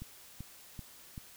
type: click train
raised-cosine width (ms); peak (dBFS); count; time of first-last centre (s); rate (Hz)
5; -30; 4; 0.02-1.178; 2.59
effects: white hiss -55 dBFS RMS until 1.36 s